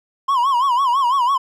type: tone with vibrato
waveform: triangle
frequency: 1032 Hz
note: C6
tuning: 24 cents flat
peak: -12 dBFS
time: 0.28-1.38 s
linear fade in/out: 10 ms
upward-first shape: sine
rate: 6 Hz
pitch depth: 150 cents each way
effects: none